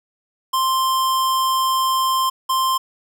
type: tone bursts at uneven times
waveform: square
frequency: 1050 Hz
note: C6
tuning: 6 cents sharp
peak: -17 dBFS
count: 2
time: 0.53-2.3 / 2.49-2.78 s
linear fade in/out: 10 ms
effects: none